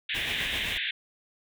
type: band-pass noise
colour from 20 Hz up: white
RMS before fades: -31 dBFS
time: 0.09-0.91 s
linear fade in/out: 5 ms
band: 1600 to 3700 Hz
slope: 96 dB/octave
type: noise with tremolo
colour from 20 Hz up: pink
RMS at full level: -37 dBFS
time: 0.14-0.78 s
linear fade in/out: 10 ms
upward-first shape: sine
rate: 7.8 Hz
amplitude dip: 45%
effects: none

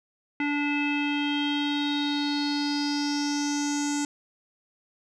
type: tone with low-pass filter sweep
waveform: square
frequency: 290 Hz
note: D4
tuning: 22 cents flat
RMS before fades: -27 dBFS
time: 0.4-4.05 s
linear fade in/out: 2 ms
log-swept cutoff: 2300 to 7300 Hz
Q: 6.5
effects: none

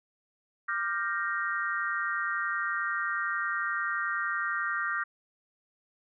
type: chord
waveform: sine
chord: G minor seventh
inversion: second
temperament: equal with one note detuned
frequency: 1186.9 / 1396.9 / 1568 / 1864.7 Hz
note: D6 / F6 / G6 / Bb6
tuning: +18 / 0 / 0 / 0 cents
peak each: -34 / -33 / -34 / -34 dBFS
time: 0.68-5.04 s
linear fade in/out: 10 ms
effects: none

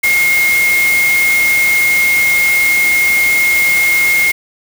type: tone in noise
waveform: sine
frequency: 2145 Hz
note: C7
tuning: 42 cents sharp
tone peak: -9 dBFS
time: 0.03-4.32 s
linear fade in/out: 10 ms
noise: white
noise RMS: -20 dBFS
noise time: 0.03-4.32 s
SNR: +8 dB
effects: none

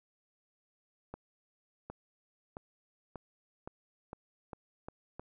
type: accelerating click train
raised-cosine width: 1 ms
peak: -28 dBFS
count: 9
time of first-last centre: 1.14-5.196 s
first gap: 760 ms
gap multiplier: 0.88
effects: none

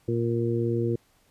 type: harmonic tone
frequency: 116.9 Hz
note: A#2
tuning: 5 cents sharp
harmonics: 1 / 2 / 3 / 4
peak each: -27 / -31 / -27 / -31 dBFS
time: 0.08-0.96 s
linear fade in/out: 5 ms
effects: pink hiss -64 dBFS RMS until 1.3 s + resampled to 32000 Hz

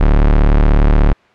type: tone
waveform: 40% pulse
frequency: 36.71 Hz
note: D1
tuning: in tune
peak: -6 dBFS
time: 0-1.13 s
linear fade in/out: 10 ms
effects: white hiss -49 dBFS RMS until 1.34 s + low-pass 2000 Hz 12 dB/octave

